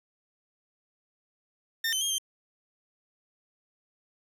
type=tone with pitch steps; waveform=20% pulse; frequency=1814 / 3074 / 3228 / 3148 Hz; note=A#6 / G7 / G#7 / G7; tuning=-48 / -35 / -50 / +7 cents; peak=-21 dBFS; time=1.84-2.184 s; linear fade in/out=5 ms; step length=86 ms; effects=none